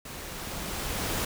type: noise with level ramp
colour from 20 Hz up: pink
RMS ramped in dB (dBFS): -41 to -29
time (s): 0.05-1.25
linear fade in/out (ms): 5
effects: none